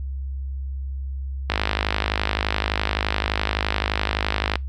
click train, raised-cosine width 0.3 ms, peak -4 dBFS, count 159, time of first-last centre 1.5-4.556 s, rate 51.7 Hz, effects noise-tail reverb RT60 0.2 s tail -26 dB re dry + added 67 Hz sine -26 dBFS peak until 4.68 s

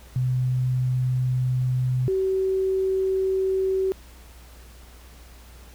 sine tone pair in turn, 127.1 / 380.9 Hz, C3 / G4, -50 / -50 cents, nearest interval octave + perfect fifth, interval 1900 cents, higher second, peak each -20 dBFS, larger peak neither, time 0.16-2.08 / 2.08-3.92 s, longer first, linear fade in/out 0 ms, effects added 60 Hz sine -45 dBFS peak until 5.74 s + pink hiss -51 dBFS RMS until 5.74 s

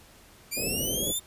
5% pulse linear sweep, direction up, 2325 to 3624 Hz, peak -20 dBFS, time 0.51-1.2 s, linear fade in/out 20 ms
white low-pass noise, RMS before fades -34 dBFS, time 0.56-1.13 s, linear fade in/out 20 ms, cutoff 590 Hz, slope 48 dB/octave
effects pink hiss -54 dBFS RMS until 1.26 s + resampled to 32000 Hz

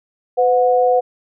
sine tone pair together, 504.2 / 728 Hz, B4 / F#5, +36 / -28 cents, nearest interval tritone, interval 636 cents, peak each -13 / -15 dBFS, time 0.37-1.01 s, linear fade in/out 20 ms, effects none

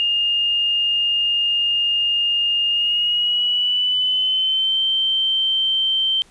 sine tone with pitch glide, 2828 to 3120 Hz, F7 to G7, +21 to -9 cents, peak -16 dBFS, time 0-6.22 s, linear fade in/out 0 ms, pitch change +170 cents, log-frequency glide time 2.7-4.82 s, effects pink hiss -52 dBFS RMS until 6.3 s + resampled to 24000 Hz

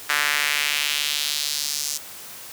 sawtooth tone with high-pass filter sweep, 146.83 Hz, D3, in tune, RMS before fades -24 dBFS, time 0.09-1.98 s, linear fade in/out 10 ms, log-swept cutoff 1600 to 6100 Hz, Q 1.8, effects white hiss -39 dBFS RMS until 2.52 s + high-pass 80 Hz 12 dB/octave

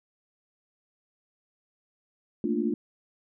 sine chord, Bb major seventh, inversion third, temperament equal, 220 / 233.1 / 293.7 / 349.2 Hz, A3 / Bb3 / D4 / F4, 0 / 0 / 0 / 0 cents, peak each -30 dBFS, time 2.44-2.74 s, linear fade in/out 2 ms, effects none

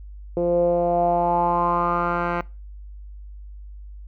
10% pulse tone with low-pass filter sweep, 173.4 Hz, F3, 12 cents flat, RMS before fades -21 dBFS, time 0.37-2.41 s, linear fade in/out 0 ms, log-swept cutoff 450 to 1700 Hz, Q 5.2, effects noise-tail reverb RT60 0.3 s tail -23 dB re dry + added 50 Hz sine -36 dBFS peak until 4.07 s

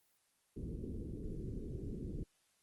pink low-pass noise, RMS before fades -43 dBFS, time 0.56-2.24 s, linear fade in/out 10 ms, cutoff 430 Hz, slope 48 dB/octave, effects white hiss -75 dBFS RMS until 2.62 s + Opus 24 kbps

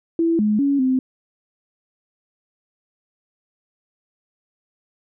sine tone with pitch steps, 332 / 211.3 / 280.3 / 259.2 Hz, E4 / G#3 / C#4 / C4, +12 / +30 / +19 / -16 cents, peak -15 dBFS, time 0.19-0.99 s, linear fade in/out 2 ms, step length 200 ms, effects none

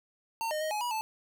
square tone with pitch steps, 909 / 613 / 625 / 843 / 969 / 876 Hz, A#5 / D#5 / D#5 / G#5 / B5 / A5, -44 / -26 / +8 / +26 / -33 / -8 cents, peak -31 dBFS, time 0.41-1.01 s, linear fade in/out 0 ms, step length 100 ms, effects none

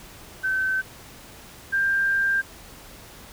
sine tone pair in turn, 1536 / 1588.3 Hz, G6 / G6, -36 / +22 cents, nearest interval minor second, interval 58 cents, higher second, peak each -21 / -19 dBFS, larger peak second, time 0.43-0.82 / 1.72-2.42 s, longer second, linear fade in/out 20 ms, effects pink hiss -45 dBFS RMS until 3.32 s

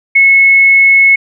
sine tone, 2190 Hz, C#7, 22 cents flat, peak -3 dBFS, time 0.15-1.16 s, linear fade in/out 10 ms, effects none

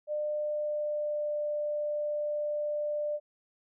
sine tone with pitch glide, 600 to 594.5 Hz, D5 to D5, +37 to +21 cents, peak -29 dBFS, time 0.07-3.2 s, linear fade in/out 50 ms, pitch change -16 cents, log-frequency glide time 0.35-1.38 s, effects none

